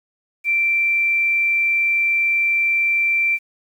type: tone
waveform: sine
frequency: 2349 Hz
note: D7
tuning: in tune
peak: -15 dBFS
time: 0.44-3.39 s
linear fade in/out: 50 ms
effects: 8-bit